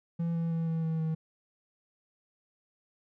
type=tone with pitch steps; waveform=triangle; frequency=168.1 / 166.36 / 164.64 / 162.94 / 161.25 / 159.58 Hz; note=E3 / E3 / E3 / E3 / E3 / D#3; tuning=+34 / +16 / -2 / -20 / -38 / +44 cents; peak=-26 dBFS; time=0.19-1.15 s; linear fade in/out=10 ms; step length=160 ms; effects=none